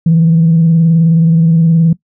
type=tone with vibrato; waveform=sine; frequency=164.3 Hz; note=E3; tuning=5 cents flat; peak=-4 dBFS; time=0.06-1.93 s; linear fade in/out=5 ms; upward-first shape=square; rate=19 Hz; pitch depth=37 cents each way; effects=noise-tail reverb RT60 0.1 s tail -20 dB re dry + tanh soft clip ceiling -1 dBFS